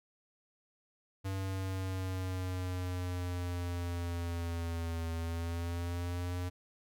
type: linear two-way sweep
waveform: square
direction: down then up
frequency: 96.6 to 82.41 to 89.9 Hz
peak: -35 dBFS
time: 1.24-6.5 s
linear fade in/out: 20 ms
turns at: 5.12 s
effects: none